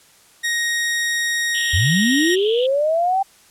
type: tone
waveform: sawtooth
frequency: 1874 Hz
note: A#6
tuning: 9 cents sharp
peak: -15 dBFS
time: 0.43-2.36 s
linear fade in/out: 20 ms
type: band-pass noise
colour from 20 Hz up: white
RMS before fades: -28 dBFS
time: 1.54-2.67 s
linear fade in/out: 10 ms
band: 2900 to 3400 Hz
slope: 96 dB/octave
type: linear sweep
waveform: sine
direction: up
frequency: 73.42 to 791 Hz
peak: -15 dBFS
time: 1.73-3.23 s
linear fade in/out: 10 ms
effects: white hiss -51 dBFS RMS until 3.5 s + low-pass 11000 Hz 12 dB/octave